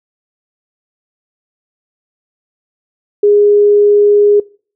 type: tone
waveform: sine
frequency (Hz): 412.2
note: G#4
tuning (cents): -13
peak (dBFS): -5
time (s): 3.23-4.4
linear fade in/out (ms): 5
effects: noise-tail reverb RT60 0.4 s tail -22 dB re dry